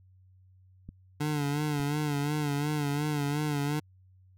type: clicks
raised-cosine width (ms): 5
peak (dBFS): -29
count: 2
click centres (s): 0.89 / 1.801
type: tone with vibrato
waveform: 25% pulse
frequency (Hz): 146.83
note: D3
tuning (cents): 0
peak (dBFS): -24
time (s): 1.2-3.8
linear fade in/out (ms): 10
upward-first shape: sine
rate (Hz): 2.8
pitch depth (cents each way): 58
effects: added 93 Hz sine -56 dBFS peak until 4.37 s